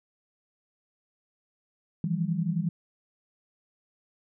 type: tone cluster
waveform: sine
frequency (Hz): 160.6 / 171.6 / 200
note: E3 / F3 / G3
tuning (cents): -45 / -30 / +35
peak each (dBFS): -29 / -29 / -32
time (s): 2.04-2.69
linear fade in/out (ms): 2
effects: none